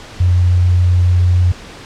sine tone, 89.3 Hz, F2, 39 cents sharp, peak -8 dBFS, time 0.2-1.52 s, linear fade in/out 5 ms, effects pink hiss -34 dBFS RMS until 1.85 s + low-pass 6000 Hz 12 dB/octave

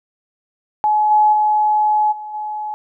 sine tone with level steps, 849 Hz, G#5, 38 cents sharp, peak -12 / -9 / -12 / -27 / -22 dBFS, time 0.84-2.74 s, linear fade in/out 0 ms, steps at 1.1 / 1.32 / 2.11 / 2.33 s, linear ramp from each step 20 ms, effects none

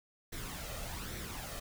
pink noise with flanger, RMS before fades -42 dBFS, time 0.32-1.6 s, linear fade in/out 10 ms, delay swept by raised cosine 0.51 to 1.61 ms, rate 1.2 Hz, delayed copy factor +0.55, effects none

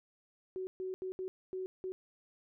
sine tone bursts at uneven times, 373.8 Hz, F#4, 18 cents sharp, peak -36 dBFS, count 6, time 0.56-0.67 / 0.8-0.94 / 1.02-1.12 / 1.19-1.28 / 1.53-1.66 / 1.84-1.92 s, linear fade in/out 0 ms, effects none

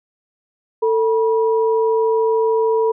sine tone pair together, 446.6 / 966.2 Hz, A4 / B5, +26 / -38 cents, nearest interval octave + minor second, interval 1336 cents, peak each -14 / -22 dBFS, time 0.82-2.92 s, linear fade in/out 10 ms, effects none

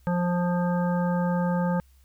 harmonic tone, 176.3 Hz, F3, 17 cents sharp, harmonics 1 / 3 / 5 / 7 / 9, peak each -23 / -30 / -32 / -38 / -39 dBFS, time 0.07-1.8 s, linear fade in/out 0 ms, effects added 65 Hz sine -54 dBFS peak until 2.04 s + white hiss -66 dBFS RMS until 2.04 s

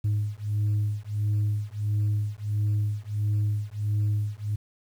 sine beating tone pair, 103.83 / 105.33 Hz, G#2 / G#2, 0 / +25 cents, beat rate 1.5 Hz, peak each -25 dBFS, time 0.04-4.56 s, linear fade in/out 10 ms, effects tanh soft clip ceiling -20 dBFS + 9-bit

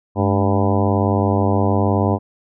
harmonic tone with a mistuned harmonic, 99 Hz, G2, 18 cents sharp, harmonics 1 / 2 / 3 / 4 / 5 / 6 / 7 / 8 / 9 / 10, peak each -18 / -21 / -23 / -24 / -25 / -26 / -26 / -27 / -28 / -28 dBFS, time 0.15-2.19 s, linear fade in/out 50 ms, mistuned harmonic 2, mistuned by +110 cents, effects none

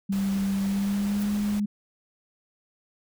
sine tone with pitch glide, 196 to 206.3 Hz, G3 to G#3, 0 to -11 cents, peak -23 dBFS, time 0.09-1.66 s, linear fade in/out 10 ms, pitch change +89 cents, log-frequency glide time 0.61-1.33 s
pink noise, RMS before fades -40 dBFS, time 0.12-1.6 s, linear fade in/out 5 ms
violet noise with exponential growth, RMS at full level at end -35 dBFS, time 1.13-1.23 s, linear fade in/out 5 ms, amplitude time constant 20 ms
effects none

